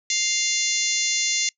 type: harmonic tone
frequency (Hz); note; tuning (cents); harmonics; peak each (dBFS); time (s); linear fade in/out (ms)
698.5; F5; 0; 3 / 4 / 5 / 6 / 7 / 8 / 9 / 10; -28 / -31 / -30 / -29 / -32 / -30 / -26 / -28; 0.1-1.49; 2
effects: noise-tail reverb RT60 0.1 s tail -24 dB re dry